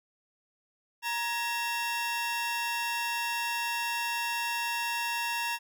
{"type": "tone cluster", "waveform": "35% pulse", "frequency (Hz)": [940, 1678, 2714], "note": ["A#5", "G#6", "E7"], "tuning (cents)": [14, 17, 50], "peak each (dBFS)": [-31, -36, -32], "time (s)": [1.02, 5.59], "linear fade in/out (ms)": 50, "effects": []}